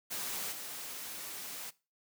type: noise with level steps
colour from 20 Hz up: white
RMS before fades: -38 / -43 dBFS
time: 0.1-1.71 s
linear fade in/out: 20 ms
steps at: 0.51 s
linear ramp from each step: 20 ms
effects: noise-tail reverb RT60 0.3 s tail -20 dB re dry + high-pass 150 Hz 12 dB/octave